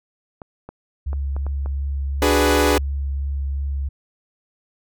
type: clicks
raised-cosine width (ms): 1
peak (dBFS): -21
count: 7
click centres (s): 0.418 / 0.69 / 1.131 / 1.365 / 1.466 / 1.66 / 2.506
type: tone with vibrato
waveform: sine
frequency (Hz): 69.3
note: C#2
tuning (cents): 0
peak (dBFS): -21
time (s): 1.06-3.89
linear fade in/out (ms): 10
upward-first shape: triangle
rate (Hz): 2.8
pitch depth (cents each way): 15
type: chord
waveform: sawtooth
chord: G# half-diminished seventh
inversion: second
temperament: equal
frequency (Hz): 293.7 / 370 / 415.3 / 493.9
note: D4 / F#4 / G#4 / B4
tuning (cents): 0 / 0 / 0 / 0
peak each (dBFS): -16 / -20 / -16 / -17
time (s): 2.22-2.78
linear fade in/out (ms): 2
effects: none